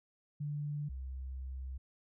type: tone pair in turn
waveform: sine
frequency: 146.83 / 65.41 Hz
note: D3 / C2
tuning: 0 / 0 cents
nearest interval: octave + major second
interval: 1400 cents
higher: first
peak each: -35 / -39 dBFS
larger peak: first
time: 0.4-0.89 / 0.89-1.78 s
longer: second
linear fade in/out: 10 ms
effects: none